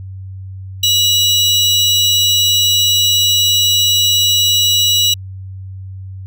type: tone pair together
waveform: 35% pulse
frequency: 2919 / 3896 Hz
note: F#7 / B7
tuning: -24 / -24 cents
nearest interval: perfect fourth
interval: 500 cents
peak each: -11 dBFS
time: 0.83-5.14 s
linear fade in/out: 5 ms
effects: added 95 Hz sine -26 dBFS peak until 6.26 s